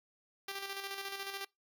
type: tone with tremolo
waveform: 5% pulse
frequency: 393.5 Hz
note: G4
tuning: 7 cents sharp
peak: -27 dBFS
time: 0.48-1.45 s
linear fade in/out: 5 ms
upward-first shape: square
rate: 14 Hz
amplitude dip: 45%
effects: noise-tail reverb RT60 0.2 s tail -24 dB re dry